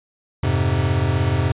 square chord, F minor, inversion none, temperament equal, 87.31 / 103.83 / 130.81 Hz, F2 / Ab2 / C3, 0 / 0 / 0 cents, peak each -22 dBFS, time 0.43-1.52 s, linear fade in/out 5 ms, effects resampled to 8000 Hz

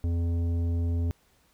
sine tone with tanh clipping, 84.9 Hz, F2, 48 cents flat, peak -26 dBFS, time 0.04-1.11 s, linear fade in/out 0 ms, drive 11 dB, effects pink hiss -65 dBFS RMS until 1.53 s

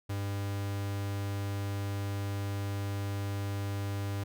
45% pulse tone, 100 Hz, G2, 35 cents sharp, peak -32 dBFS, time 0.09-4.24 s, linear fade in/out 10 ms, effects none

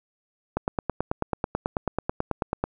click train, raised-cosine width 1 ms, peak -10 dBFS, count 20, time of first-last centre 0.57-2.64 s, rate 9.18 Hz, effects none

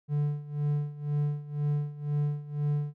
triangle tone with tremolo, 146.83 Hz, D3, in tune, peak -22 dBFS, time 0.08-2.94 s, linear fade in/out 50 ms, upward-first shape sine, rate 2 Hz, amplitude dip 85%, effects none

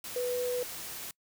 sine tone in noise, 493.9 Hz, B4, in tune, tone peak -29 dBFS, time 0.16-0.63 s, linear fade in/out 2 ms, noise white, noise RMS -41 dBFS, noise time 0.04-1.11 s, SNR +9 dB, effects noise-tail reverb RT60 0.1 s tail -25 dB re dry

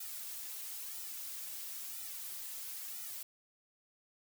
blue noise with flanger, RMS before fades -44 dBFS, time 0-3.23 s, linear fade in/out 5 ms, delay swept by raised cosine 1.8 to 4.3 ms, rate 1 Hz, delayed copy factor -0.9, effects none

